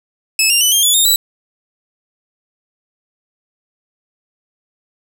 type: tone with pitch steps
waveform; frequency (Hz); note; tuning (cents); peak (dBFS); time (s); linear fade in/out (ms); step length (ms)
15% pulse; 2601 / 2788 / 2988 / 3202 / 3432 / 3678 / 3942; E7 / F7 / F#7 / G7 / A7 / A#7 / B7; -24 / -4 / +16 / +36 / -44 / -24 / -4; -3; 0.39-1.16; 2; 110
effects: none